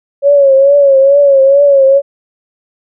sine tone with vibrato, 554.4 Hz, C#5, in tune, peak -3 dBFS, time 0.22-2.02 s, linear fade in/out 50 ms, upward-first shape triangle, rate 2.3 Hz, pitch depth 72 cents each way, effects none

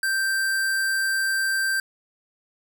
square tone, 1568 Hz, G6, in tune, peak -22 dBFS, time 0.03-1.8 s, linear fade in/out 2 ms, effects 10-bit

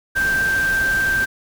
sine tone in noise, 1569 Hz, G6, 1 cent sharp, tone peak -16 dBFS, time 0.15-1.26 s, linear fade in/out 20 ms, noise pink, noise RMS -29 dBFS, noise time 0.15-1.26 s, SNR +10 dB, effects none

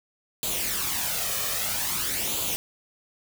white noise with flanger, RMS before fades -28 dBFS, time 0.43-2.56 s, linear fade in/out 0 ms, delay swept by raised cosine 0.27 to 1.67 ms, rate 0.51 Hz, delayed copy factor +0.6, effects none

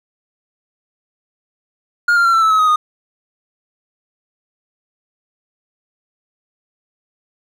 triangle tone with pitch steps, 1420 / 1391.6 / 1363.7 / 1336.4 / 1309.7 / 1283.5 / 1257.8 / 1232.6 Hz, F6 / F6 / F6 / E6 / E6 / E6 / D#6 / D#6, +28 / -7 / -42 / +23 / -12 / -47 / +18 / -17 cents, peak -8 dBFS, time 2.08-2.76 s, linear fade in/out 5 ms, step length 85 ms, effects none

